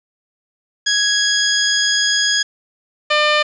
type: tone pair in turn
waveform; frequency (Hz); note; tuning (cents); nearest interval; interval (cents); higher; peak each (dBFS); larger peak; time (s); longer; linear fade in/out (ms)
10% pulse; 1661.2 / 600; G#6 / D5; 0 / +37; octave + tritone; 1763; first; -4; neither; 0.86-2.43 / 3.1-3.43; first; 10
effects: resampled to 16000 Hz + 7-bit